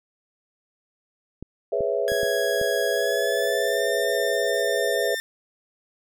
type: clicks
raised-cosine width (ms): 3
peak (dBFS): -22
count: 5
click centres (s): 1.426 / 1.807 / 2.119 / 2.232 / 2.614
type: chord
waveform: sine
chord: C# minor seventh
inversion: second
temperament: equal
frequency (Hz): 415.3 / 493.9 / 554.4 / 659.3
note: G#4 / B4 / C#5 / E5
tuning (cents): 0 / 0 / 0 / 0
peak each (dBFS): -27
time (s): 1.72-5.15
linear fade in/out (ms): 5
type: tone with pitch glide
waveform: sawtooth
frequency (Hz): 1661.2 to 1801.1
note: G#6 to A6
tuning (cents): 0 to +40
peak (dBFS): -24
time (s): 2.08-5.2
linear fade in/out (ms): 0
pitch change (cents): +140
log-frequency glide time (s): 2.92-3.83
effects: none